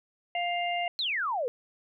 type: harmonic tone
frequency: 700 Hz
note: F5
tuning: 4 cents sharp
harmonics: 1 / 3 / 4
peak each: -29 / -34 / -35 dBFS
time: 0.35-0.88 s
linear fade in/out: 2 ms
type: exponential sweep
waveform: sine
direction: down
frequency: 4276 to 457.5 Hz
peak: -27 dBFS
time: 0.99-1.48 s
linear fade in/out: 0 ms
effects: none